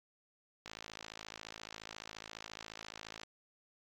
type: click train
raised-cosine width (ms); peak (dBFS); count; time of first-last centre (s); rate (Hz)
0.2; -27; 141; 0.66-3.234; 54.4
effects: AAC 64 kbps